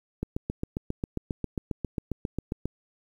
click train, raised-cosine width 3 ms, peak -16 dBFS, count 19, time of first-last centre 0.23-2.656 s, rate 7.42 Hz, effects 9-bit

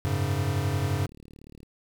square chord, F# suspended second, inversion none, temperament equal, 92.5 / 103.83 / 138.59 Hz, F#2 / G#2 / C#3, 0 / 0 / 0 cents, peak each -30 dBFS, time 0.05-1.06 s, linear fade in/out 0 ms
click train, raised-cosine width 3 ms, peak -35 dBFS, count 36, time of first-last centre 0.69-1.631 s, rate 37.2 Hz
effects 9-bit

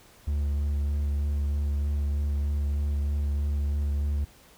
triangle tone with vibrato, 72.2 Hz, D2, 29 cents flat, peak -22 dBFS, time 0.27-4.25 s, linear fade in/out 10 ms, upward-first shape sine, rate 3.2 Hz, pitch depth 15 cents each way, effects pink hiss -55 dBFS RMS until 4.57 s

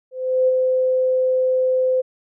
sine tone with ADSR envelope, 514 Hz, C5, 31 cents flat, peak -12 dBFS, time 0.11-2.02 s, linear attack 370 ms, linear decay 26 ms, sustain -3 dB, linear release 19 ms, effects none

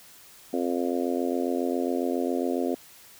harmonic tone, 87.31 Hz, F2, in tune, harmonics 3 / 4 / 5 / 6 / 7 / 8, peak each -28 / -30 / -32 / -34 / -35 / -36 dBFS, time 0.53-2.75 s, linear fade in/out 5 ms, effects white hiss -51 dBFS RMS until 3.19 s

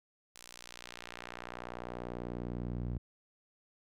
sawtooth tone with band-pass filter sweep, 60.2 Hz, B1, 44 cents flat, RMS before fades -42 dBFS, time 0.35-2.98 s, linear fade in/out 5 ms, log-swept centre 8200 to 120 Hz, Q 0.78, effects none

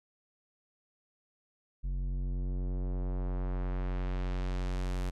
square tone with low-pass filter sweep, 45.75 Hz, F#1, 19 cents flat, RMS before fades -33 dBFS, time 1.83-5.11 s, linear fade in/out 20 ms, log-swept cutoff 130 to 12000 Hz, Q 0.72, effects none

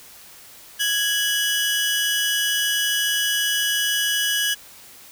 sawtooth tone pair together, 1661.2 / 2963 Hz, G#6 / F#7, 0 / +2 cents, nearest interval minor seventh, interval 1002 cents, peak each -19 dBFS, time 0.79-4.55 s, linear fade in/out 20 ms, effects white hiss -45 dBFS RMS until 5.11 s

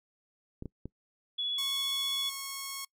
clicks, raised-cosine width 3 ms, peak -26 dBFS, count 3, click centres 0.624 / 0.657 / 0.856 s
sine tone with vibrato, 3394 Hz, G#7, 37 cents sharp, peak -30 dBFS, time 1.38-2.3 s, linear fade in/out 10 ms, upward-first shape sine, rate 15 Hz, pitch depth 11 cents each way
5% pulse tone, 1095 Hz, C#6, 22 cents flat, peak -25 dBFS, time 1.58-2.85 s, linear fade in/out 5 ms
effects noise-tail reverb RT60 0.1 s tail -24 dB re dry

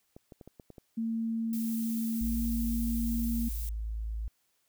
clicks, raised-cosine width 2 ms, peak -34 dBFS, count 7, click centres 0.165 / 0.322 / 0.412 / 0.476 / 0.598 / 0.703 / 0.782 s
sine tone with pitch glide, 226.5 to 231.3 Hz, A#3 to A#3, -50 to -13 cents, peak -29 dBFS, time 0.97-3.49 s, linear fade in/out 10 ms, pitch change +37 cents, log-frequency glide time 2.13-2.4 s
violet noise, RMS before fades -42 dBFS, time 1.53-3.69 s, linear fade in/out 0 ms
sine tone, 54.6 Hz, A1, 13 cents flat, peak -32 dBFS, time 2.21-4.28 s, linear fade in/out 0 ms
effects white hiss -74 dBFS RMS until 4.68 s

